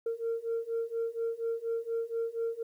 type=beating tone pair; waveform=sine; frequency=457.1 / 461.3 Hz; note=A#4 / A#4; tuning=-34 / -18 cents; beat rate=4.2 Hz; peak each=-33 / -32 dBFS; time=0.06-2.63 s; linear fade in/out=5 ms; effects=tanh soft clip ceiling -26 dBFS + 11-bit